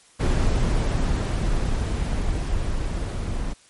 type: noise with level ramp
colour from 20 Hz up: brown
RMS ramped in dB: -19 to -27 dBFS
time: 0.19-3.54 s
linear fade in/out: 20 ms
effects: white hiss -54 dBFS RMS until 3.69 s + MP3 48 kbps